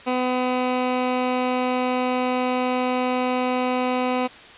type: tone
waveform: 15% pulse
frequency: 252.2 Hz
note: B3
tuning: 36 cents sharp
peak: -14 dBFS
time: 0.06-4.28 s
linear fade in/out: 20 ms
effects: white hiss -43 dBFS RMS until 4.57 s + resampled to 8000 Hz